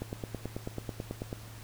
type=click train; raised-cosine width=2 ms; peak=-22 dBFS; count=13; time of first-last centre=0.02-1.329 s; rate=9.17 Hz; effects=added 110 Hz sine -46 dBFS peak until 1.63 s + pink hiss -51 dBFS RMS until 1.63 s

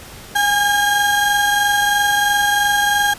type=tone pair together; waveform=35% pulse; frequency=820 / 1617 Hz; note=G#5 / G#6; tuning=-22 / -47 cents; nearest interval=octave; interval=1175 cents; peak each=-15 dBFS; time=0.35-3.14 s; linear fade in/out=10 ms; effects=pink hiss -37 dBFS RMS until 3.18 s + resampled to 32000 Hz

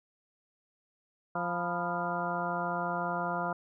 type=harmonic tone with a mistuned harmonic; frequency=174.61 Hz; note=F3; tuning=in tune; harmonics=1 / 2 / 3 / 4 / 5 / 6 / 7 / 8; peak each=-38 / -42 / -40 / -35 / -42 / -37 / -39 / -38 dBFS; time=1.35-3.53 s; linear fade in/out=5 ms; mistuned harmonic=6; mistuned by=-96 cents; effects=none

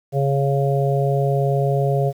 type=harmonic tone; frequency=138.59 Hz; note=C#3; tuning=in tune; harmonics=1 / 3 / 4 / 5; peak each=-18 / -23 / -24 / -25 dBFS; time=0.12-2.13 s; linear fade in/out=50 ms; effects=8-bit

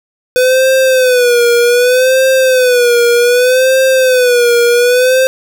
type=tone with vibrato; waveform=square; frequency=500 Hz; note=B4; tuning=21 cents sharp; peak=-7 dBFS; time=0.36-5.27 s; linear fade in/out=0 ms; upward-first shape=sine; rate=0.65 Hz; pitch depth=90 cents each way; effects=none

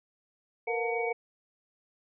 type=tone cluster; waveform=sine; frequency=461.7 / 488.6 / 717 / 901 / 2254 Hz; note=A#4 / B4 / F5 / A5 / C#7; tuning=-17 / -19 / +45 / +41 / +28 cents; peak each=-31 / -38 / -35 / -40 / -34 dBFS; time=0.67-1.13 s; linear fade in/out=10 ms; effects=none

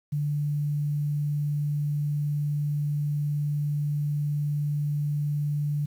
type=tone with quantisation; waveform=sine; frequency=146.83 Hz; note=D3; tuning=in tune; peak=-24 dBFS; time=0.12-5.86 s; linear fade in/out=10 ms; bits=9; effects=none

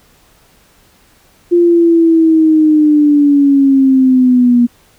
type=linear sweep; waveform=sine; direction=down; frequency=349.2 to 238.5 Hz; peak=-5 dBFS; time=1.51-4.67 s; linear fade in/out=20 ms; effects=pink hiss -49 dBFS RMS until 4.98 s

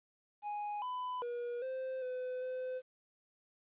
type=tone with pitch steps; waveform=triangle; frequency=830 / 1001 / 480.4 / 521 / 506 / 511 Hz; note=G#5 / B5 / B4 / C5 / B4 / C5; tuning=-1 / +23 / -48 / -7 / +42 / -41 cents; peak=-35 dBFS; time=0.42-2.82 s; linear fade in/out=50 ms; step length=400 ms; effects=resampled to 8000 Hz + 12-bit

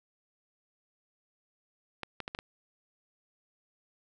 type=clicks; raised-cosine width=0.3 ms; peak=-20 dBFS; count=5; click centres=2.033 / 2.203 / 2.279 / 2.349 / 2.389 s; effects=none

